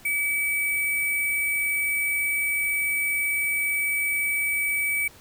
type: tone with sample-and-hold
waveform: sine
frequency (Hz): 2289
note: D7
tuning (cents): -45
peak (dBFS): -22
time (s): 0.05-5.08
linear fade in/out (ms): 5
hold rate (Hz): 11025
effects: pink hiss -50 dBFS RMS until 5.2 s